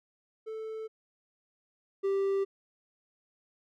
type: tone pair in turn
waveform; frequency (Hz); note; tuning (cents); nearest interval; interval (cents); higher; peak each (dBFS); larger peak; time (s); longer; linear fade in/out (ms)
triangle; 440 / 392; A4 / G4; 0 / 0; major second; 200; first; -34 / -24; second; 0.46-0.88 / 2.03-2.45; neither; 20
effects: none